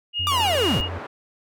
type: tone with tremolo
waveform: sine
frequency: 2857 Hz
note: F7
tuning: 39 cents sharp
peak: -22 dBFS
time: 0.13-0.89 s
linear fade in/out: 50 ms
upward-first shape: sine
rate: 4.2 Hz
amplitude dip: 30%
type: tone with pitch glide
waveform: triangle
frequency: 89 to 88.23 Hz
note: F2 to F2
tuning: +33 to +18 cents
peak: -27 dBFS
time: 0.19-0.99 s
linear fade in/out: 10 ms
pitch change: -15 cents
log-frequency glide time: 0.3-0.72 s
type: linear sweep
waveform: 45% pulse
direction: down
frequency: 1211 to 44.56 Hz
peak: -20 dBFS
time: 0.27-0.81 s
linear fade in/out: 0 ms
type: band-pass noise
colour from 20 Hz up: pink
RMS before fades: -35 dBFS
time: 0.31-1.07 s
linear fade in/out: 10 ms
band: 340 to 1400 Hz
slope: 12 dB/octave
effects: none